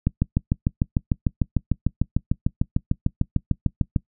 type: click train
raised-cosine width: 5 ms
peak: -6 dBFS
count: 27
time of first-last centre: 0.07-3.962 s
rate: 6.68 Hz
effects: noise-tail reverb RT60 0.1 s tail -22 dB re dry